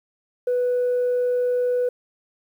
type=tone; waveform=sine; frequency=493.9 Hz; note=B4; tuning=in tune; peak=-17 dBFS; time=0.47-1.89 s; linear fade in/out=5 ms; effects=tanh soft clip ceiling -16 dBFS + 9-bit